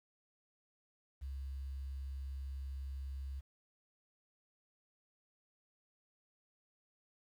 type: tone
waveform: sine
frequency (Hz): 67.7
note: C#2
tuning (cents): -40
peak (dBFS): -39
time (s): 1.21-3.41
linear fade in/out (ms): 20
effects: tanh soft clip ceiling -36 dBFS + 11-bit